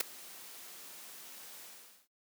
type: noise with ADSR envelope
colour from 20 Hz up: white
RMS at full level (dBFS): -26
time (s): 0-2.08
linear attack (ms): 8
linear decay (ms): 5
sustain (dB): -24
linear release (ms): 460
effects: noise-tail reverb RT60 0.2 s tail -26 dB re dry + high-pass 200 Hz 12 dB/octave